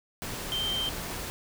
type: tone in noise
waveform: sine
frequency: 3136 Hz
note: G7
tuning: in tune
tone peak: -28 dBFS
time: 0.52-0.89 s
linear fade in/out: 0 ms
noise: pink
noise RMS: -36 dBFS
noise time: 0.22-1.3 s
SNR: +5 dB
effects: none